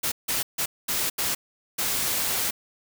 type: noise bursts at uneven times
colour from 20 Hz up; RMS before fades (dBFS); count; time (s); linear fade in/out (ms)
white; -26; 6; 0.03-0.12 / 0.28-0.43 / 0.58-0.66 / 0.88-1.1 / 1.18-1.35 / 1.78-2.51; 10
effects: none